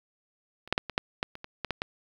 clicks, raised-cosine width 0.3 ms, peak -29 / -7 / -8 / -19 / -8 / -11 / -25 / -23 / -15 / -13 / -13 dBFS, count 11, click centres 0.676 / 0.726 / 0.779 / 0.897 / 0.979 / 1.229 / 1.354 / 1.444 / 1.647 / 1.707 / 1.819 s, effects 8-bit

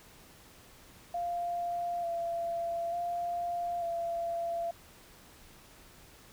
sine tone with vibrato, 688 Hz, F5, 26 cents flat, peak -31 dBFS, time 1.14-4.71 s, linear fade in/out 5 ms, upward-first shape square, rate 0.56 Hz, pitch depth 20 cents each way, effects pink hiss -56 dBFS RMS until 6.32 s

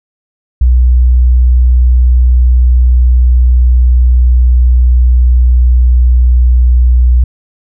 sine tone with pitch glide, 61.74 to 61.28 Hz, B1 to B1, 0 to -13 cents, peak -3 dBFS, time 0.61-7.24 s, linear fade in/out 5 ms, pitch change -13 cents, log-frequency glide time 2.03-6.74 s, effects none

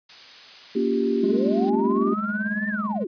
blue noise, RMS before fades -37 dBFS, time 0.09-1.7 s, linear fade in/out 5 ms
sine chord, G half-diminished seventh, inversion first, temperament just, 235.2 / 282.2 / 352.8 / 392 Hz, Bb3 / Db4 / F4 / G4, +16 / +31 / +18 / 0 cents, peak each -24 / -27 / -29 / -23 dBFS, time 0.75-2.14 s, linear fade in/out 10 ms
sine linear two-way sweep, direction up then down, 315.2 to 1800 to 315.2 Hz, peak -27 dBFS, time 1.21-3.07 s, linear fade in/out 5 ms, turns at 2.68 s
triangle tone with tremolo, 209.7 Hz, G#3, 17 cents sharp, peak -19 dBFS, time 1.23-3.05 s, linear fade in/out 10 ms, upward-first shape triangle, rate 18 Hz, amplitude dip 90%
effects resampled to 11025 Hz

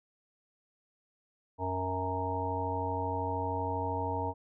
harmonic tone, 92.8 Hz, F#2, 6 cents sharp, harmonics 1 / 3 / 5 / 7 / 9 / 10, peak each -36 / -40 / -38 / -40 / -39 / -35 dBFS, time 1.58-4.34 s, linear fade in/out 50 ms, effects none

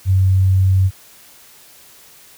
sine tone, 94.6 Hz, F#2, 39 cents sharp, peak -10 dBFS, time 0.05-0.91 s, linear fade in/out 50 ms, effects white hiss -45 dBFS RMS until 2.37 s

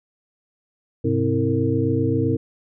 sine tone cluster, 101.4 / 129.1 / 262.4 / 325.1 / 457.1 Hz, G#2 / C3 / C4 / E4 / A#4, -41 / -23 / +5 / -24 / -34 cents, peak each -24 dBFS, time 1.04-2.37 s, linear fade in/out 10 ms, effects none

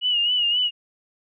sine tone with vibrato, 2900 Hz, F#7, 35 cents flat, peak -18 dBFS, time 0.01-0.71 s, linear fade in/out 50 ms, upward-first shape sine, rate 3.8 Hz, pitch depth 58 cents each way, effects none

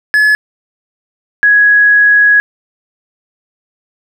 triangle / sine tone pair in turn, 1707 / 1669 Hz, G#6 / G#6, +47 / +8 cents, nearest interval unison, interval 39 cents, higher first, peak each -4 dBFS, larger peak neither, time 0.14-0.35 / 1.43-2.4 s, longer second, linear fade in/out 0 ms, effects none

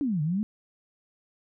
sine exponential two-way sweep, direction down then up, 302.8 to 144.8 to 222.8 Hz, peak -24 dBFS, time 0.01-0.43 s, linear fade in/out 0 ms, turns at 0.22 s, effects none

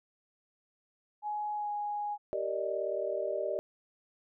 sine tone with pitch glide, 839 to 828.9 Hz, G#5 to G#5, +17 to -4 cents, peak -32 dBFS, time 1.22-2.18 s, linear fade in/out 50 ms, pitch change -21 cents, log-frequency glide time 1.55-1.7 s
sine chord, Eb major seventh, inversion first, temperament just, 388.9 / 466.7 / 583.4 / 622.3 Hz, G4 / Bb4 / D5 / Eb5, -14 / +2 / -12 / 0 cents, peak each -37 / -39 / -35 / -35 dBFS, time 2.33-3.59 s, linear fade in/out 0 ms
effects none

